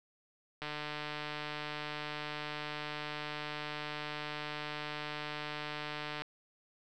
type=click train; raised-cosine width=0.3 ms; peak=-23 dBFS; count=841; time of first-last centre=0.62-6.22 s; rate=150 Hz; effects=none